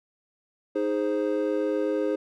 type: chord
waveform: triangle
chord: Ab major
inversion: second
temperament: equal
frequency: 311.1 / 415.3 / 523.3 Hz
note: Eb4 / Ab4 / C5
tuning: 0 / 0 / 0 cents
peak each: -26 dBFS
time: 0.75-2.16 s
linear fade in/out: 10 ms
effects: none